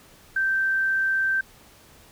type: tone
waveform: sine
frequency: 1561 Hz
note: G6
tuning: 8 cents flat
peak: -20 dBFS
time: 0.36-1.41 s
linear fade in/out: 5 ms
effects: pink hiss -52 dBFS RMS until 2.11 s